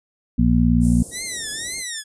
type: harmonic tone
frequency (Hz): 59.3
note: A#1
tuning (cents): +30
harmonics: 1 / 2 / 3 / 4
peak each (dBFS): -19 / -21 / -19 / -17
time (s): 0.38-1.03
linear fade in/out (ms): 10
type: band-stop noise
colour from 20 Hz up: white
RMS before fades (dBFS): -31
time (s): 0.8-1.84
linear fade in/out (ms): 50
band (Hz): 560 to 8400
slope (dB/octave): 24
type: tone with vibrato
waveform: 5% pulse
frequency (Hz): 1895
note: A#6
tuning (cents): +28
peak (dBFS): -15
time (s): 1.11-2.04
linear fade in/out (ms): 50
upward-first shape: triangle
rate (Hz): 1.9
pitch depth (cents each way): 210
effects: resampled to 22050 Hz

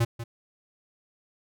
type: tone with echo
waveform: square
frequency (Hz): 116.54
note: A#2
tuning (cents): 0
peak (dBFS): -21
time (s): 0-0.05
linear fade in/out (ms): 10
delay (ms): 190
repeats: 1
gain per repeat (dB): -12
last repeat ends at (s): 0.24
effects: none

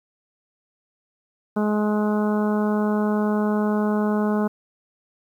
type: harmonic tone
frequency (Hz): 210.6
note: G#3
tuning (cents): +24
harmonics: 1 / 2 / 3 / 4 / 5 / 6 / 7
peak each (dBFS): -20 / -26 / -30 / -32 / -34 / -36 / -37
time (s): 1.56-4.48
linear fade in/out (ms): 10
effects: 9-bit

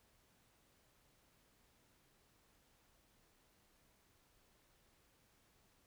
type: silence
effects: pink hiss -73 dBFS RMS until 5.86 s

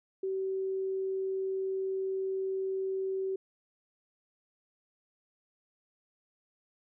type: tone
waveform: sine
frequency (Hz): 382.6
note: G4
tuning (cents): -42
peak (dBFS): -30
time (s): 0.23-3.36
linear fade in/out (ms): 5
effects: none

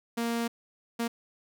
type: tone bursts at uneven times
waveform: sawtooth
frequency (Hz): 233.1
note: A#3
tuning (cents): 0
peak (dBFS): -24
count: 2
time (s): 0.17-0.48 / 0.99-1.08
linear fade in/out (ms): 10
effects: none

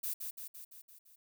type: noise with echo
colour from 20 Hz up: violet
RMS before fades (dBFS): -37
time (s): 0.03-0.14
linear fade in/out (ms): 10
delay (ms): 170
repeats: 6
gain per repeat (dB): -4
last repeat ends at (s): 1.16
effects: none

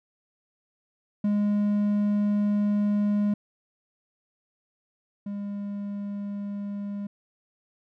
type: tone pair in turn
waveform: triangle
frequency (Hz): 206.3 / 202.5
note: G#3 / G#3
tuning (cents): -11 / -43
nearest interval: unison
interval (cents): 32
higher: first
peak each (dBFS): -19 / -28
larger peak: first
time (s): 1.24-3.34 / 5.26-7.07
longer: first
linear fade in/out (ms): 5
effects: none

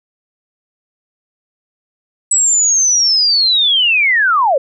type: linear sweep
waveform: sine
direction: down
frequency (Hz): 7902 to 503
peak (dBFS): -9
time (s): 2.31-4.58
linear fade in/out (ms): 5
effects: none

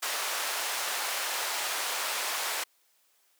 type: band-pass noise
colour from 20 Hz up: pink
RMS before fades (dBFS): -32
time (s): 0.02-2.64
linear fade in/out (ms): 10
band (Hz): 730 to 15000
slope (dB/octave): 12
effects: white hiss -68 dBFS RMS until 3.39 s + high-pass 400 Hz 12 dB/octave

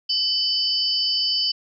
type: tone cluster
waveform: sine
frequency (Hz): 3014 / 4626 / 5140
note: F#7 / D8 / E8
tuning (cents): +31 / -27 / -45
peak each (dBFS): -25 / -22 / -25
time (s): 0.09-1.52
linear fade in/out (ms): 10
effects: none

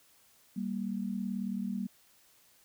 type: tone pair together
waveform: sine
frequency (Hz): 196 / 234.4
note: G3 / A#3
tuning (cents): 0 / +10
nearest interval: minor third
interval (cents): 310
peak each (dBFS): -34 / -36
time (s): 0.56-1.87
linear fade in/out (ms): 10
effects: white hiss -64 dBFS RMS until 2.64 s

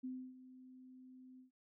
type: tone with ADSR envelope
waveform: sine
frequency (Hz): 256.5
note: C4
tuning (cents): -34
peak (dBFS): -40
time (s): 0.03-1.51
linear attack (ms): 16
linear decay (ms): 290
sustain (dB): -15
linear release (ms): 120
effects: none

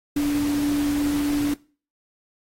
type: tone in noise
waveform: sine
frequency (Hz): 290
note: D4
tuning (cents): -22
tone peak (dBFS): -19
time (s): 0.16-1.54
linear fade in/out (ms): 5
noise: pink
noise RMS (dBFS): -34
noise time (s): 0.16-1.54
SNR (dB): +12
effects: noise-tail reverb RT60 0.4 s tail -22 dB re dry + AAC 48 kbps

